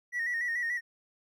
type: tone with vibrato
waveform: triangle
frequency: 1898 Hz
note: A#6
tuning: 31 cents sharp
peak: -26 dBFS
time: 0.12-0.81 s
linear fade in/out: 50 ms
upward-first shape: square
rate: 6.9 Hz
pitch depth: 45 cents each way
effects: tanh soft clip ceiling -25 dBFS